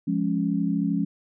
sine chord, Db major, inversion first, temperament equal, 174.61 / 207.7 / 277.2 Hz, F3 / Ab3 / Db4, 0 / 0 / 0 cents, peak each -26 dBFS, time 0.07-1.05 s, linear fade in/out 10 ms, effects none

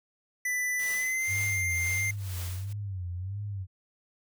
square tone with pitch glide, 1990 to 2103 Hz, B6 to C7, +13 to +8 cents, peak -28 dBFS, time 0.45-2.11 s, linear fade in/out 5 ms, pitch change +95 cents, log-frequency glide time 0.91-1.32 s
white noise with tremolo, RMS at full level -40 dBFS, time 0.79-2.73 s, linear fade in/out 5 ms, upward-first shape triangle, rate 2 Hz, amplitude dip 90%
sine tone with vibrato, 95.3 Hz, G2, 48 cents flat, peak -32 dBFS, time 1.27-3.67 s, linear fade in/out 50 ms, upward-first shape sine, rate 1.5 Hz, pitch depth 140 cents each way
effects none

